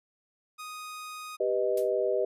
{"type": "tone", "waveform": "sawtooth", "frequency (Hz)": 1244.5, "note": "D#6", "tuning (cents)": 0, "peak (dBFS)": -35, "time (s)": [0.58, 1.37], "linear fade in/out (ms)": 20}
{"type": "chord", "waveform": "sine", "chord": "G augmented", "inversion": "none", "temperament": "equal", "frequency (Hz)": [392, 493.9, 622.3], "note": ["G4", "B4", "D#5"], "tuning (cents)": [0, 0, 0], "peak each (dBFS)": -29, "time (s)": [1.4, 2.25], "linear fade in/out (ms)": 5}
{"type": "noise with exponential decay", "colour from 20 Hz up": "blue", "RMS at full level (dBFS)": -37, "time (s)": [1.77, 1.91], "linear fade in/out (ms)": 5, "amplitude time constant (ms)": 29}
{"effects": ["resampled to 32000 Hz"]}